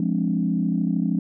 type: chord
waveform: sine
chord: D half-diminished seventh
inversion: first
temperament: equal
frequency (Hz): 174.61 / 207.7 / 261.6 / 293.7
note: F3 / Ab3 / C4 / D4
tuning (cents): 0 / 0 / 0 / 0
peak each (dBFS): -23 / -24 / -26 / -29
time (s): 0-1.19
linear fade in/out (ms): 2
effects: tanh soft clip ceiling -9 dBFS